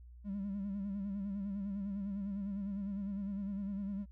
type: tone with vibrato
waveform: triangle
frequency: 198.9 Hz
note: G3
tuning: 25 cents sharp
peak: -33 dBFS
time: 0.24-4.06 s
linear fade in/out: 50 ms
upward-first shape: sine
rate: 9.9 Hz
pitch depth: 61 cents each way
effects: tanh soft clip ceiling -32 dBFS + added 60 Hz sine -51 dBFS peak until 4.11 s